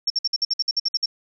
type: tone bursts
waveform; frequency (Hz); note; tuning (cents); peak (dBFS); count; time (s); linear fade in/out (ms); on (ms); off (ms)
sine; 5460; F8; -40; -18; 12; 0.07-1.059; 5; 32; 55
effects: none